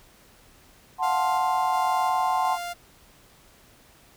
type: chord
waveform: sine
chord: F# diminished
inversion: none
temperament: equal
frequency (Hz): 740 / 880 / 1046.5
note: F#5 / A5 / C6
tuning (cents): 0 / 0 / 0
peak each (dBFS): -25 / -26 / -26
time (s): 0.98-2.58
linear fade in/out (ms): 50
type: tone with tremolo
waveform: sawtooth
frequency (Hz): 698.5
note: F5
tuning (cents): 0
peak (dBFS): -27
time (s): 1.02-2.74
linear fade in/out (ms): 20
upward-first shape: square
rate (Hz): 1.4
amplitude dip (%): 25
effects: pink hiss -55 dBFS RMS until 4.16 s